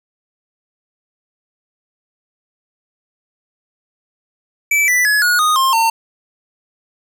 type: tone with pitch steps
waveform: square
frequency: 2313 / 1979 / 1693.2 / 1448.7 / 1239.5 / 1060.5 / 907.4 Hz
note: D7 / B6 / G#6 / F#6 / D#6 / C6 / A#5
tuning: -27 / +3 / +33 / -37 / -7 / +23 / -47 cents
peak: -12 dBFS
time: 4.71-5.9 s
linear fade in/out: 5 ms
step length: 170 ms
effects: none